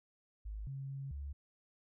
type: tone with pitch steps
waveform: sine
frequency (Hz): 52.4 / 136.2 / 137 / 70.6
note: G#1 / C#3 / C#3 / C#2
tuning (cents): +16 / -30 / -20 / +32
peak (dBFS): -40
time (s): 0.45-1.33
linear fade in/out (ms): 10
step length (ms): 220
effects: none